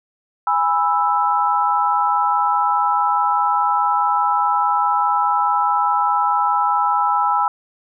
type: chord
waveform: sine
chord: E major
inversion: first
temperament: just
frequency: 824.1 / 988.9 / 1318.5 Hz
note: G#5 / B5 / E6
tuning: -14 / +2 / 0 cents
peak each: -19 dBFS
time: 0.47-7.48 s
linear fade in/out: 2 ms
effects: none